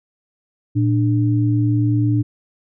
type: tone pair together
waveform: sine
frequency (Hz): 115.1 / 296.8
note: A#2 / D4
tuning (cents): -22 / +18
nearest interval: octave + major third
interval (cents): 1640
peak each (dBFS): -15 / -19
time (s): 0.75-2.23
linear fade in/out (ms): 20
effects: none